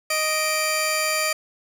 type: tone pair together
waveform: 15% pulse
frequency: 622.3 / 2349 Hz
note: D#5 / D7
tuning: 0 / 0 cents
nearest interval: octave + major seventh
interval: 2300 cents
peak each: -17 dBFS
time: 0.1-1.33 s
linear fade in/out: 5 ms
effects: none